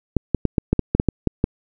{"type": "clicks", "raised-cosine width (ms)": 3, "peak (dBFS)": -3, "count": 11, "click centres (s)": [0.167, 0.347, 0.453, 0.582, 0.73, 0.793, 0.95, 0.999, 1.087, 1.273, 1.441], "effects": []}